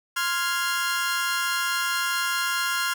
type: chord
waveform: sawtooth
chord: F minor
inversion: second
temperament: equal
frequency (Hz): 1046.5 / 1396.9 / 1661.2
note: C6 / F6 / Ab6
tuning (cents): 0 / 0 / 0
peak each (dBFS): -26 / -22 / -27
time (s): 0.16-2.94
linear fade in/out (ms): 10
effects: none